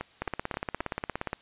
two click trains, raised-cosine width 0.5 ms, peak -15 / -18 dBFS, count 20 / 4, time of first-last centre 0.22-1.331 / 0.01-0.808 s, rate 17.1 / 3.76 Hz, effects white hiss -58 dBFS RMS until 1.41 s + resampled to 8000 Hz

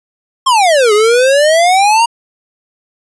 square exponential two-way sweep, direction down then up, 1100 to 410 to 951 Hz, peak -7 dBFS, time 0.46-2.06 s, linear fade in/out 10 ms, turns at 0.93 s, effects resampled to 24000 Hz

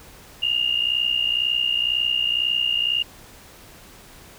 sine tone pair together, 2798 / 2860 Hz, F7 / F7, +3 / +41 cents, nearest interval unison, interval 38 cents, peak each -22 dBFS, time 0.42-3.03 s, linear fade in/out 10 ms, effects pink hiss -46 dBFS RMS until 4.38 s

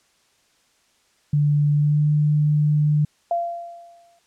sine tone with pitch glide, 146.83 to 149.57 Hz, D3 to D3, 0 to +32 cents, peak -15 dBFS, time 1.33-3.05 s, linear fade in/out 5 ms, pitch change +32 cents, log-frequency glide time 1.74-2.04 s
sine tone with exponential decay, 687 Hz, F5, 29 cents flat, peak -17 dBFS, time 3.31-4.19 s, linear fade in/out 2 ms, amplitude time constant 190 ms
effects white hiss -62 dBFS RMS until 4.26 s + low-pass 8000 Hz 12 dB/octave

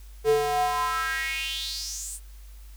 square tone with high-pass filter sweep, 146 Hz, D3, 10 cents flat, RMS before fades -27 dBFS, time 0.24-2.2 s, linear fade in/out 50 ms, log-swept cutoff 400 to 9200 Hz, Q 5.1, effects added 50 Hz sine -42 dBFS peak until 2.76 s + white hiss -57 dBFS RMS until 2.76 s

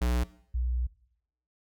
square / sine tone pair in turn, 60.6 / 60.95 Hz, B1 / B1, -32 / -22 cents, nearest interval unison, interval 10 cents, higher second, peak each -25 / -26 dBFS, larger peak first, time 0.01-0.24 / 0.54-0.87 s, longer second, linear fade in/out 10 ms, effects noise-tail reverb RT60 0.7 s tail -19 dB re dry

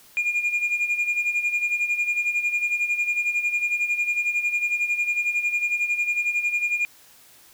sine tone with tremolo, 2422 Hz, D#7, 47 cents flat, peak -16 dBFS, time 0.17-6.85 s, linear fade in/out 0 ms, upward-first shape sine, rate 11 Hz, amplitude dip 75%, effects tanh soft clip ceiling -18 dBFS + white hiss -52 dBFS RMS until 7.53 s

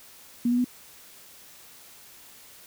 sine tone with pitch steps, 240 / 243.9 / 247.9 Hz, B3 / B3 / B3, -49 / -21 / +7 cents, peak -20 dBFS, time 0.45-0.645 s, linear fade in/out 5 ms, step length 65 ms, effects white hiss -50 dBFS RMS until 2.66 s

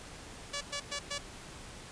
5% pulse tone bursts, 573 Hz, D5, 43 cents flat, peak -23 dBFS, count 4, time 0.53-1.184 s, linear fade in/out 10 ms, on 81 ms, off 110 ms, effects pink hiss -48 dBFS RMS until 1.91 s + resampled to 22050 Hz

